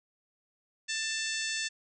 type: harmonic tone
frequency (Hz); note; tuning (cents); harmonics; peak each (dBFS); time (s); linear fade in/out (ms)
887; A5; +14; 2 / 3 / 4 / 5 / 6 / 7 / 8 / 9; -36 / -38 / -39 / -40 / -41 / -41 / -42 / -43; 0.88-1.69; 20
effects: none